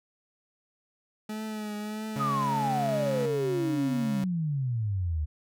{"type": "tone with vibrato", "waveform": "40% pulse", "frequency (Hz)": 213.4, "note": "G#3", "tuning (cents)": 47, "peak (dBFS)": -32, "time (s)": [1.29, 3.26], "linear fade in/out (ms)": 5, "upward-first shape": "triangle", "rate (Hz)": 1.6, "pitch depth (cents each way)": 42}
{"type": "tone", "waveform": "35% pulse", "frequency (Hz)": 138.59, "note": "C#3", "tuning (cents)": 0, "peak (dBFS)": -30, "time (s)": [2.16, 4.24], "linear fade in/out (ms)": 2}
{"type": "exponential sweep", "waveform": "sine", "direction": "down", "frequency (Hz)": [1280, 73], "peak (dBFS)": -26, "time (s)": [2.19, 5.26], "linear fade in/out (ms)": 20}
{"effects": []}